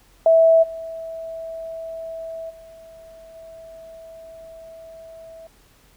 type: tone with level steps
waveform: sine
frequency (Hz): 654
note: E5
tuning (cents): -14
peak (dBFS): -10 / -29 / -41 / -38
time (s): 0.26-5.47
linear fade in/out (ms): 2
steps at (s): 0.62 / 2.49 / 3.34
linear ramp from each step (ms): 20
effects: added 42 Hz sine -56 dBFS peak until 5.96 s + pink hiss -56 dBFS RMS until 5.96 s